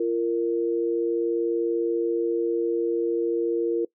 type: tone pair together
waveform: sine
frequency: 342.8 / 463.2 Hz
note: F4 / A#4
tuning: -32 / -11 cents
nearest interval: perfect fourth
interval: 521 cents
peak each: -24 dBFS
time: 0-3.85 s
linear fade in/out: 5 ms
effects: noise-tail reverb RT60 0.1 s tail -21 dB re dry